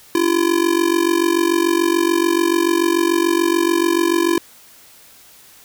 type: tone with amplitude modulation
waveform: square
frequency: 339.1 Hz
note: E4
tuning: 49 cents sharp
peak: -11 dBFS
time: 0.15-4.38 s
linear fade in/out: 2 ms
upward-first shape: sine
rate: 46.9 Hz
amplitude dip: 85%
effects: white hiss -46 dBFS RMS until 5.64 s